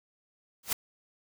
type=noise with exponential growth; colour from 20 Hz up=white; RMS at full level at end=-23 dBFS; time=0.63-0.73 s; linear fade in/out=5 ms; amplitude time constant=21 ms; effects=none